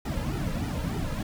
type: noise with flanger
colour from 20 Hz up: brown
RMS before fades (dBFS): -30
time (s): 0.05-1.23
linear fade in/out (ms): 5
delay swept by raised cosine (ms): 1.8 to 2.74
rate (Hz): 3.3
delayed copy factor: -0.95
effects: none